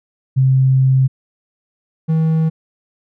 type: tone pair in turn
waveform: sine / triangle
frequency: 132 / 160.05 Hz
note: C3 / D#3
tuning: +16 / +49 cents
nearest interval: minor third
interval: 333 cents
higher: second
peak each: -9 / -10 dBFS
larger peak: first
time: 0.36-1.08 / 2.08-2.5 s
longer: first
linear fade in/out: 20 ms
effects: none